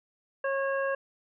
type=harmonic tone; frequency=546 Hz; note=C#5; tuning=26 cents flat; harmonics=1 / 2 / 3 / 5; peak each=-28 / -35 / -33 / -46 dBFS; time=0.44-0.95 s; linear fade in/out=5 ms; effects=none